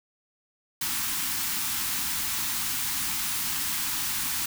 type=band-stop noise; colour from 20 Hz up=white; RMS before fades=-29 dBFS; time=0.81-4.46 s; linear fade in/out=5 ms; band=330 to 810 Hz; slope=48 dB/octave; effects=none